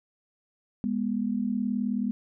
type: tone pair together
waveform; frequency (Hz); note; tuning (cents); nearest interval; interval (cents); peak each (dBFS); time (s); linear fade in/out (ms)
sine; 205.4 / 244.3; G#3 / B3; -19 / -19; minor third; 300; -28; 0.84-2.11; 0
effects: none